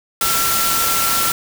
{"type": "tone in noise", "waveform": "sine", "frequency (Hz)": 1352, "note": "E6", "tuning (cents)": 43, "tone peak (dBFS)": -21, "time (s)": [0.21, 1.32], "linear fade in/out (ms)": 2, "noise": "white", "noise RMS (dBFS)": -18, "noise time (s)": [0.21, 1.32], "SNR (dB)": -6, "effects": []}